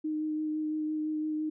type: tone with vibrato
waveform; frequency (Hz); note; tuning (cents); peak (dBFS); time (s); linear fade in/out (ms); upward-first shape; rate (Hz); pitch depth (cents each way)
sine; 308.2; D#4; -16; -29; 0.04-1.5; 10; sine; 5.9; 12
effects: none